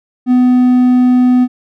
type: tone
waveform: triangle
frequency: 250 Hz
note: B3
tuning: 21 cents sharp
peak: -4 dBFS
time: 0.26-1.48 s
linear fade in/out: 50 ms
effects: none